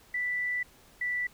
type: tone pair in turn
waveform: sine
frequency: 1975.5 / 1968.6 Hz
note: B6 / B6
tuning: 0 / -6 cents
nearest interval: unison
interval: 6 cents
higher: first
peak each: -28 dBFS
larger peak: neither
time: 0.14-0.63 / 1.01-1.27 s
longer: first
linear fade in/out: 5 ms
effects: pink hiss -58 dBFS RMS until 1.33 s